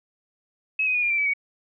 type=tone with pitch steps; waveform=sine; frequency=2568 / 2511 / 2455 / 2400 / 2347 / 2294 / 2243 Hz; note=E7 / D#7 / D#7 / D7 / D7 / D7 / C#7; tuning=-46 / +15 / -24 / +37 / -2 / -41 / +20 cents; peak=-20 dBFS; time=0.79-1.336 s; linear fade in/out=5 ms; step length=78 ms; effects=none